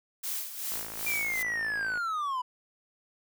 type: noise with tremolo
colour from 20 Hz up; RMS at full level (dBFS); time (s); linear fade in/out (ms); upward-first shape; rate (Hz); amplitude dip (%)
blue; -33; 0.23-1.43; 10; sine; 2.6; 65
type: click train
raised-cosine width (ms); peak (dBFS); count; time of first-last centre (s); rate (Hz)
0.5; -27; 70; 0.72-1.975; 55
type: linear sweep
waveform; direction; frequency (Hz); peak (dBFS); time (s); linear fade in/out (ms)
triangle; down; 2387 to 977; -27; 1.06-2.42; 10
effects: none